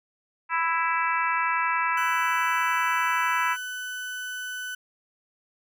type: harmonic tone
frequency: 330.6 Hz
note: E4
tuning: 5 cents sharp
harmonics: 3 / 4 / 5 / 6 / 7 / 8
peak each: -26 / -28 / -30 / -32 / -33 / -34 dBFS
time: 0.49-3.57 s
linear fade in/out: 50 ms
type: tone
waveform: 35% pulse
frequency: 1500 Hz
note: F#6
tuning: 23 cents sharp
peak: -30 dBFS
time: 1.97-4.75 s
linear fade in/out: 5 ms
effects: none